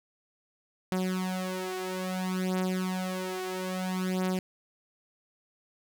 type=beating tone pair; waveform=sawtooth; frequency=185 / 185.6 Hz; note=F#3 / F#3; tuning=0 / +6 cents; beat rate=0.6 Hz; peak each=-29 / -28 dBFS; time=0.92-4.39 s; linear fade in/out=0 ms; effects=none